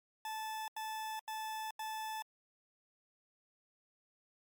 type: tone bursts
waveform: 40% pulse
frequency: 873 Hz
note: A5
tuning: 14 cents flat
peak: -38 dBFS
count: 4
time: 0.25-2.222 s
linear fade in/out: 2 ms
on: 430 ms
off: 84 ms
effects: MP3 96 kbps